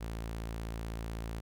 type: tone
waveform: sawtooth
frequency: 56 Hz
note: A1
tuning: 31 cents sharp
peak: -33 dBFS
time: 0-1.41 s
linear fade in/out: 20 ms
effects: none